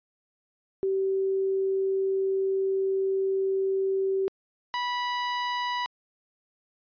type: tone pair in turn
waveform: sine / sawtooth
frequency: 385.6 / 980.7 Hz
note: G4 / B5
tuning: -28 / -12 cents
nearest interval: octave + major third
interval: 1616 cents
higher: second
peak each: -23 dBFS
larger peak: neither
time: 0.83-4.28 / 4.74-5.86 s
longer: first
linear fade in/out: 0 ms
effects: resampled to 11025 Hz